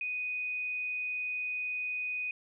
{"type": "tone", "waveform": "sine", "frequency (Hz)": 2489, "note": "D#7", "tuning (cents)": 0, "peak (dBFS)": -32, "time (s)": [0.01, 2.31], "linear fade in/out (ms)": 2, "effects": []}